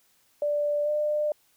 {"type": "tone with pitch glide", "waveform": "sine", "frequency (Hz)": [587.3, 599.3], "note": ["D5", "D5"], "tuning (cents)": [0, 35], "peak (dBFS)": -23, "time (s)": [0.42, 1.32], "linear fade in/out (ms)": 2, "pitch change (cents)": 35, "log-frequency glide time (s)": [0.84, 0.89], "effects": ["white hiss -65 dBFS RMS until 1.56 s"]}